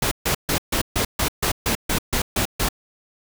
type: noise bursts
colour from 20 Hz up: pink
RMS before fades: -21 dBFS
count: 12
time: 0.02-2.688 s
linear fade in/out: 5 ms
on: 94 ms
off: 140 ms
effects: none